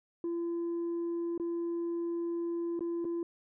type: tone with dropouts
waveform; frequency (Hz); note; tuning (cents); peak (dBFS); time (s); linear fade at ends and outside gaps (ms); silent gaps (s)
sine; 340; F4; -46; -29; 0.24-3.23; 2; 1.378-1.398 / 2.793-2.807 / 3.045-3.051
effects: tanh soft clip ceiling -30 dBFS